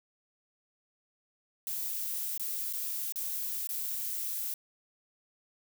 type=noise with dropouts; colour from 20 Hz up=violet; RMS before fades=-35 dBFS; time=1.67-4.54 s; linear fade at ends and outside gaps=1 ms; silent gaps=2.377-2.396 / 2.727-2.735 / 3.123-3.158 / 3.672-3.691 s; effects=none